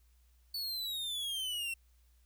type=exponential sweep; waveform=45% pulse; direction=down; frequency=4497 to 2694 Hz; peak=-35 dBFS; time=0.54-1.74 s; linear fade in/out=5 ms; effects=added 60 Hz sine -63 dBFS peak until 2.25 s + white hiss -75 dBFS RMS until 2.25 s